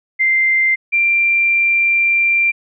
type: tone pair in turn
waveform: sine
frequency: 2088 / 2368 Hz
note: C7 / D7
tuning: -4 / +14 cents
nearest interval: major second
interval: 218 cents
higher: second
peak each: -11 dBFS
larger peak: neither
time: 0.19-0.76 / 0.92-2.52 s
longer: second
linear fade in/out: 20 ms
effects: none